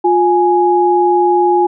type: tone pair together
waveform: sine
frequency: 354.2 / 833.2 Hz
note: F4 / G#5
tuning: +24 / +5 cents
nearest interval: octave + minor third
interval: 1481 cents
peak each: -11 dBFS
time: 0.04-1.67 s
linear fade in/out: 10 ms
effects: none